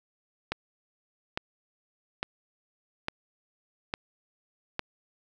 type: click train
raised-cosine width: 0.3 ms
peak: -13 dBFS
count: 6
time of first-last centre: 0.52-4.794 s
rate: 1.17 Hz
effects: none